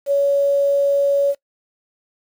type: tone with quantisation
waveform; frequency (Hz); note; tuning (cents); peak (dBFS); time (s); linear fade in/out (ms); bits
sine; 562; C#5; +24; -13; 0.06-1.35; 50; 7
effects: noise-tail reverb RT60 0.1 s tail -20 dB re dry